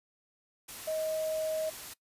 sine tone in noise, 630 Hz, D#5, 21 cents sharp, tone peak -30 dBFS, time 0.87-1.7 s, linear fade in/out 10 ms, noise white, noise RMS -44 dBFS, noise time 0.68-1.94 s, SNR +11 dB, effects noise-tail reverb RT60 0.1 s tail -20 dB re dry + resampled to 32000 Hz

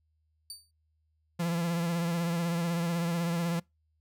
25% pulse tone with exponential decay, 4600 Hz, D8, 37 cents flat, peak -32 dBFS, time 0.5-0.71 s, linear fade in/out 2 ms, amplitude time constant 44 ms
45% pulse tone with vibrato, 169.8 Hz, F3, 48 cents flat, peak -28 dBFS, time 1.39-3.6 s, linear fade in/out 10 ms, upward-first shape triangle, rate 16 Hz, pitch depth 52 cents each way
effects noise-tail reverb RT60 0.2 s tail -25 dB re dry + added 78 Hz sine -70 dBFS peak until 4 s

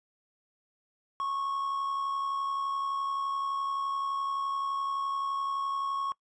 triangle tone with amplitude modulation, 1100 Hz, C#6, 14 cents flat, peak -26 dBFS, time 1.2-6.12 s, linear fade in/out 0 ms, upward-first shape sine, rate 71.7 Hz, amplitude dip 40%, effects noise-tail reverb RT60 0.1 s tail -22 dB re dry + resampled to 22050 Hz

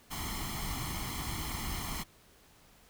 pink noise with comb filter, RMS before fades -37 dBFS, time 0.1-2.04 s, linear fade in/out 20 ms, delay 0.95 ms, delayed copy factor +0.75, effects pink hiss -61 dBFS RMS until 2.89 s

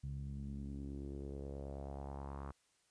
sawtooth tone with low-pass filter sweep, 69.3 Hz, C#2, in tune, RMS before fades -45 dBFS, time 0.03-2.52 s, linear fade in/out 10 ms, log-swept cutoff 140 to 1200 Hz, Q 3, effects white hiss -75 dBFS RMS until 2.9 s + resampled to 22050 Hz

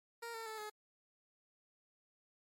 15% pulse tone with pitch steps, 466.2 / 451.9 / 438 / 424.6 Hz, A#4 / A4 / A4 / G#4, 0 / +46 / -8 / +38 cents, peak -37 dBFS, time 0.22-0.7 s, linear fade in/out 10 ms, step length 120 ms, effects MP3 64 kbps

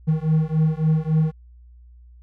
triangle beating tone pair, 155.56 / 159.16 Hz, D#3 / D#3, 0 / +40 cents, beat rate 3.6 Hz, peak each -18 dBFS, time 0.07-1.32 s, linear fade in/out 20 ms, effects added 60 Hz sine -44 dBFS peak until 2.22 s

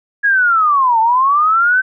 sine linear two-way sweep, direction down then up, 1678 to 876 to 1549 Hz, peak -9 dBFS, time 0.23-1.82 s, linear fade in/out 20 ms, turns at 1 s, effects none

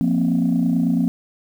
sine chord, F suspended fourth, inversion none, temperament just, 174.61 / 232.8 / 261.9 Hz, F3 / Bb3 / C4, 0 / -2 / +2 cents, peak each -19 dBFS, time 0.01-1.08 s, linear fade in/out 0 ms, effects tanh soft clip ceiling -10 dBFS + 8-bit

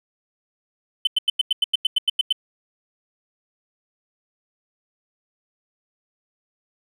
triangle tone bursts, 3049 Hz, G7, 49 cents flat, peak -12 dBFS, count 12, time 1.05-2.326 s, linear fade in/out 5 ms, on 22 ms, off 92 ms, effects tanh soft clip ceiling -10 dBFS

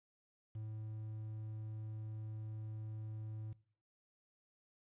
triangle tone with quantisation, 108.7 Hz, A2, 21 cents flat, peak -40 dBFS, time 0.55-3.53 s, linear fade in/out 5 ms, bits 11, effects noise-tail reverb RT60 0.5 s tail -20 dB re dry + resampled to 8000 Hz

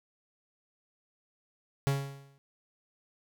45% pulse tone with exponential decay, 138.59 Hz, C#3, in tune, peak -23 dBFS, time 1.87-2.38 s, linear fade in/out 0 ms, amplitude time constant 110 ms, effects none

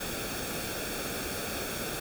pink noise with comb filter, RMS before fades -35 dBFS, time 0-2 s, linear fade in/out 10 ms, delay 1 ms, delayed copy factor -0.6, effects none

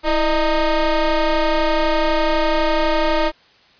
25% pulse ring-modulated tone, 312 Hz, D#4, 5 cents sharp, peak -8 dBFS, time 0.03-3.32 s, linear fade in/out 50 ms, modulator 296 Hz, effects white hiss -52 dBFS RMS until 3.79 s + resampled to 11025 Hz

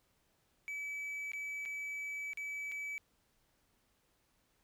triangle tone with dropouts, 2294 Hz, D7, 41 cents flat, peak -37 dBFS, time 0.68-2.98 s, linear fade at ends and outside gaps 0 ms, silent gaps 1.318-1.334 / 1.653-1.658 / 2.333-2.373 / 2.716-2.72 s, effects pink hiss -75 dBFS RMS until 4.63 s

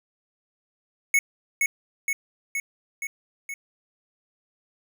square tone with echo, 2205 Hz, C#7, 10 cents flat, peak -17 dBFS, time 1.14-1.19 s, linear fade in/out 2 ms, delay 470 ms, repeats 5, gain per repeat -3 dB, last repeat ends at 3.54 s, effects none

